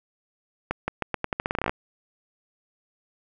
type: accelerating click train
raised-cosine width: 0.5 ms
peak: -10 dBFS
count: 16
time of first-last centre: 0.71-1.695 s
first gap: 170 ms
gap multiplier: 0.84
effects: none